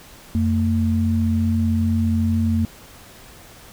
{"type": "tone pair together", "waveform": "sine", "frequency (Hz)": [89.76, 225.6], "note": ["F2", "A3"], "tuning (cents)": [48, 44], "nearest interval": "octave + major third", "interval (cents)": 1596, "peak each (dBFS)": -19, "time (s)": [0.35, 2.65], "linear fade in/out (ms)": 0, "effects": ["pink hiss -44 dBFS RMS until 3.72 s"]}